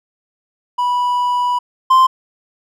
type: tone pair in turn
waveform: triangle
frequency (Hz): 982 / 1042.2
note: B5 / C6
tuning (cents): -10 / -7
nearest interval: minor second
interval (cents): 103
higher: second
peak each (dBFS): -12 / -5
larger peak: second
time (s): 0.78-1.59 / 1.9-2.07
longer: first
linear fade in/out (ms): 10
effects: none